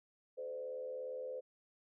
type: tone with frequency modulation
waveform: sine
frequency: 513 Hz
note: C5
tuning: 34 cents flat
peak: -40 dBFS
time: 0.37-1.41 s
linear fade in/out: 20 ms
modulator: 77.3 Hz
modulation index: 0.71
effects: none